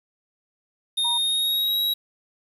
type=tone with pitch glide; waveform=square; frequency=3685 to 3850 Hz; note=A#7 to B7; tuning=-21 to -45 cents; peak=-21 dBFS; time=0.97-1.94 s; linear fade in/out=10 ms; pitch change=+76 cents; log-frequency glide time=1.18-1.8 s
type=tone; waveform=sine; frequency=948 Hz; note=A#5; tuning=29 cents sharp; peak=-29 dBFS; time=1.04-1.18 s; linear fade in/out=10 ms
effects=8-bit